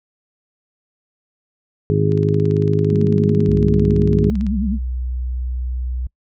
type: harmonic tone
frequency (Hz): 51.5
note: G#1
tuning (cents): -14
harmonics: 2 / 3 / 4 / 5 / 6 / 7 / 8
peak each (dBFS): -19 / -17 / -28 / -27 / -26 / -28 / -19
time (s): 1.9-4.3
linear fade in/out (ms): 0
type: click train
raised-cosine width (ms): 0.2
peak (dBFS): -22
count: 43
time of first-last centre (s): 2.12-4.466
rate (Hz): 17.9
type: tone with vibrato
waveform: sine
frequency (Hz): 207.3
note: G#3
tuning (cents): -3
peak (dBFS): -18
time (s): 2.88-4.79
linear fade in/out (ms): 50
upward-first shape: sine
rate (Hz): 9.8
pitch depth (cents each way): 160
type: tone with pitch glide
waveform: sine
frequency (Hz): 65 to 62.28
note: C2 to B1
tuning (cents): -11 to +15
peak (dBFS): -20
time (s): 3.48-6.07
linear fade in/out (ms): 5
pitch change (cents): -74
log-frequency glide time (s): 4.58-4.86
effects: noise-tail reverb RT60 0.1 s tail -25 dB re dry